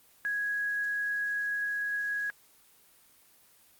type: tone with quantisation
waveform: sine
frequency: 1661.2 Hz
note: G#6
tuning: in tune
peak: -28 dBFS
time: 0.25-2.3 s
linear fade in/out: 0 ms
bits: 9
effects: white hiss -61 dBFS RMS until 3.79 s + Opus 24 kbps